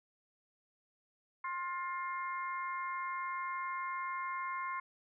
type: harmonic tone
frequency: 353.1 Hz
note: F4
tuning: 19 cents sharp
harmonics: 3 / 4 / 5 / 6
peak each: -37 / -47 / -49 / -44 dBFS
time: 1.44-4.8 s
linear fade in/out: 5 ms
effects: none